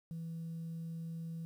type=tone; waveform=sine; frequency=164.81 Hz; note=E3; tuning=in tune; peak=-38 dBFS; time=0.11-1.45 s; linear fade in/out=0 ms; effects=tanh soft clip ceiling -37 dBFS + 11-bit